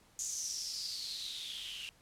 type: noise with band-pass filter sweep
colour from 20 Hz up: blue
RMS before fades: -41 dBFS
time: 0.19-1.89 s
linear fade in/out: 0 ms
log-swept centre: 6700 to 2800 Hz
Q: 7.4
effects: pink hiss -65 dBFS RMS until 2.01 s + low-pass 12000 Hz 12 dB/octave